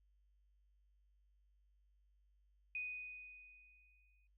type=tone with exponential decay; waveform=sine; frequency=2489 Hz; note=D#7; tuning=in tune; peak=-39 dBFS; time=2.75-4.27 s; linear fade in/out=2 ms; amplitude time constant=330 ms; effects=noise-tail reverb RT60 0.1 s tail -21 dB re dry + added 50 Hz sine -70 dBFS peak until 4.37 s